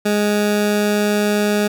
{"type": "tone", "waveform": "20% pulse", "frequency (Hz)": 207.7, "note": "G#3", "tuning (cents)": 0, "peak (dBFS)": -10, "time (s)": [0.05, 1.68], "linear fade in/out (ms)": 10, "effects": []}